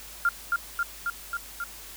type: tone with echo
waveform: sine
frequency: 1396.9 Hz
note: F6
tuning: in tune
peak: -19 dBFS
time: 0.25-0.29 s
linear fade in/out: 2 ms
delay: 270 ms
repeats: 5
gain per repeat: -2 dB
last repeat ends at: 1.64 s
effects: added 50 Hz sine -51 dBFS peak until 1.96 s + white hiss -44 dBFS RMS until 1.96 s